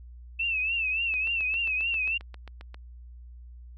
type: tone with vibrato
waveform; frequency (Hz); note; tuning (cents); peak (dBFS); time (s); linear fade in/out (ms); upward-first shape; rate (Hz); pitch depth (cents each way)
sine; 2637; E7; 0; -25; 0.39-2.18; 10; triangle; 3.5; 110
type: click train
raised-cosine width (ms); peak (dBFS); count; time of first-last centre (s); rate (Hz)
0.3; -28; 13; 1.14-2.744; 7.48
effects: added 60 Hz sine -43 dBFS peak until 3.77 s